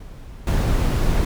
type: noise with level steps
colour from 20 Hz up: brown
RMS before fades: -38 / -18 dBFS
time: 0-1.25 s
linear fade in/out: 5 ms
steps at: 0.47 s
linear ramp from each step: 2 ms
effects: none